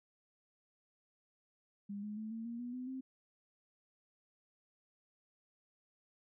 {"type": "tone with pitch steps", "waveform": "sine", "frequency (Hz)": [202.2, 209.8, 217.7, 225.9, 234.4, 243.3, 252.4, 261.9], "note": ["G#3", "G#3", "A3", "A3", "A#3", "B3", "B3", "C4"], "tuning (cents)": [-46, 18, -18, 46, 10, -26, 38, 2], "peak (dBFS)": -40, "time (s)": [1.89, 3.01], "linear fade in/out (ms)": 10, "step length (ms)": 140, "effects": []}